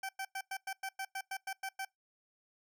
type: tone bursts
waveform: 20% pulse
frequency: 773 Hz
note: G5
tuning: 24 cents flat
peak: -32 dBFS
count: 12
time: 0.03-1.85 s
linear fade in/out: 5 ms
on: 60 ms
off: 100 ms
effects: noise-tail reverb RT60 0.2 s tail -25 dB re dry